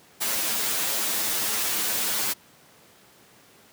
white noise with comb filter, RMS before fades -26 dBFS, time 0.2-2.34 s, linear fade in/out 20 ms, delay 9.3 ms, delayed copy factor +1, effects pink hiss -54 dBFS RMS until 3.72 s + high-pass 150 Hz 12 dB/octave

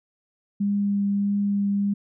sine tone with vibrato, 201.5 Hz, G3, 48 cents sharp, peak -20 dBFS, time 0.6-1.94 s, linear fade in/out 10 ms, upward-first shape triangle, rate 1.6 Hz, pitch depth 10 cents each way, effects none

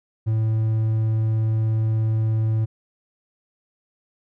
triangle tone, 110.4 Hz, A2, 6 cents sharp, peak -16 dBFS, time 0.26-2.66 s, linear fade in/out 20 ms, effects none

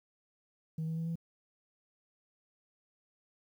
sine tone with pitch steps, 159.4 / 161.72 / 164.07 / 166.46 Hz, D#3 / E3 / E3 / E3, +42 / -33 / -8 / +17 cents, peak -31 dBFS, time 0.78-1.156 s, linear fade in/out 5 ms, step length 94 ms, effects tanh soft clip ceiling -31 dBFS + 11-bit

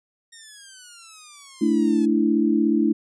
5% pulse exponential sweep, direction down, 1864.7 to 849 Hz, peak -31 dBFS, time 0.32-2.06 s, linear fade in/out 10 ms
sine chord, A suspended fourth, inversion none, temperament equal with one note detuned, 220 / 293.7 / 330.6 Hz, A3 / D4 / E4, 0 / 0 / +5 cents, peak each -21 dBFS, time 1.61-2.93 s, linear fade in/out 10 ms
effects resampled to 22050 Hz

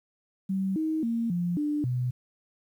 sine tone with pitch steps, 191.9 / 315.5 / 231 / 174.8 / 296.5 / 124.8 Hz, G3 / D#4 / A#3 / F3 / D4 / B2, -37 / +24 / -16 / +2 / +17 / +19 cents, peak -25 dBFS, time 0.49-2.11 s, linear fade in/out 10 ms, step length 270 ms, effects 10-bit

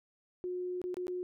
sine tone with dropouts, 361.4 Hz, F#4, 41 cents flat, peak -34 dBFS, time 0.44-1.23 s, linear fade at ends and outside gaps 0 ms, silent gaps 0.816-0.84 / 0.943-0.969 / 1.069-1.081 s, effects none

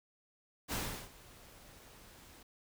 pink noise with ADSR envelope, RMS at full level -36 dBFS, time 0.68-2.43 s, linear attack 44 ms, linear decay 360 ms, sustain -21 dB, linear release 6 ms, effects none

